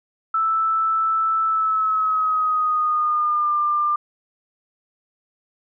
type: tone with pitch glide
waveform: sine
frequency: 1318 to 1194.7 Hz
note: E6 to D6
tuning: -1 to +29 cents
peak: -17 dBFS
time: 0.34-3.96 s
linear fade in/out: 5 ms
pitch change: -170 cents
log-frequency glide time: 1.45-3.57 s
effects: none